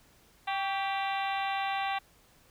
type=harmonic tone with a mistuned harmonic; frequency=392.5 Hz; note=G4; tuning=2 cents sharp; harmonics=2 / 3 / 4 / 5 / 6 / 7 / 8 / 9 / 10; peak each=-31 / -38 / -41 / -40 / -41 / -41 / -47 / -44 / -47 dBFS; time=0.47-1.99 s; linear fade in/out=10 ms; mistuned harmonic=3; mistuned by=-57 cents; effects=pink hiss -62 dBFS RMS until 2.5 s